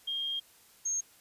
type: tone pair in turn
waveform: sine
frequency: 3222 / 6462 Hz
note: G7 / G#8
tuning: +47 / -48 cents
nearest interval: octave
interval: 1205 cents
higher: second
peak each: -31 / -29 dBFS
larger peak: second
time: 0.07-0.4 / 0.85-1.01 s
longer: first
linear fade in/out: 10 ms
effects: white hiss -60 dBFS RMS until 1.2 s + resampled to 32000 Hz